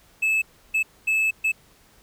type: tone bursts at uneven times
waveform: triangle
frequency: 2609 Hz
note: E7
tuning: 18 cents flat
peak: -17 dBFS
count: 4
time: 0.22-0.42 / 0.74-0.83 / 1.07-1.31 / 1.44-1.52 s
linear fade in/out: 10 ms
effects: pink hiss -56 dBFS RMS until 2.02 s